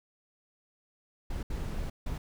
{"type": "noise bursts at uneven times", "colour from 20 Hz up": "brown", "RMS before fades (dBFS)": -34, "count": 3, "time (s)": [[1.3, 1.43], [1.5, 1.9], [2.06, 2.18]], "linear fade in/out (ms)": 5, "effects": []}